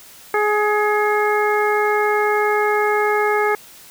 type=harmonic tone with a mistuned harmonic; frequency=419.2 Hz; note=G#4; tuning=16 cents sharp; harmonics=1 / 2 / 3 / 4 / 5; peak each=-18 / -21 / -23 / -24 / -25 dBFS; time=0.34-3.55 s; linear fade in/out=2 ms; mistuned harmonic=5; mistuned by=+39 cents; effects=white hiss -43 dBFS RMS until 3.9 s